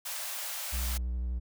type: high-pass noise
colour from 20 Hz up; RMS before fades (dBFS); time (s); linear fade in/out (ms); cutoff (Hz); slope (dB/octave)
white; -37; 0.05-0.98; 10; 530; 96
type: tone with vibrato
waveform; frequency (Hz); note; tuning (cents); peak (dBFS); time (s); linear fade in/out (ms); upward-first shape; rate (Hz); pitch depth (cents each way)
triangle; 61.1; B1; -18; -28; 0.72-1.4; 20; sine; 12; 42
effects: none